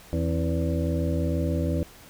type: harmonic tone with a mistuned harmonic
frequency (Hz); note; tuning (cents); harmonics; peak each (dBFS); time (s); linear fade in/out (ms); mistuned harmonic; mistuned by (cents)
82.41; E2; 0; 1 / 2 / 3 / 4 / 6 / 7; -26 / -29 / -31 / -32 / -34 / -34; 0.13-1.83; 0; 3; +110
effects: pink hiss -49 dBFS RMS until 2.09 s